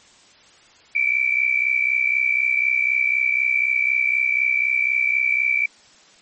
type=tone pair together; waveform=sine; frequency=2285 / 2349 Hz; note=D7 / D7; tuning=-48 / 0 cents; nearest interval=unison; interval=48 cents; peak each=-20 / -19 dBFS; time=0.95-5.66 s; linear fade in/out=5 ms; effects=white hiss -51 dBFS RMS until 6.21 s + MP3 32 kbps